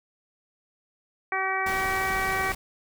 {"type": "harmonic tone", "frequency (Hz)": 381.9, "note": "G4", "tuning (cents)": -45, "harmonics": [1, 2, 3, 4, 5, 6], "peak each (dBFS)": [-35, -30, -31, -33, -30, -32], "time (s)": [1.32, 2.52], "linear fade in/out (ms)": 2}
{"type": "noise", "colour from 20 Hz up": "pink", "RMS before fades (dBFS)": -35, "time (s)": [1.66, 2.55], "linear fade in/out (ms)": 5}
{"effects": []}